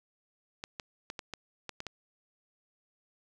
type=clicks; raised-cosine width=0.2 ms; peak=-21 dBFS; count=8; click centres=0.639 / 0.798 / 1.101 / 1.192 / 1.337 / 1.693 / 1.804 / 1.867 s; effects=none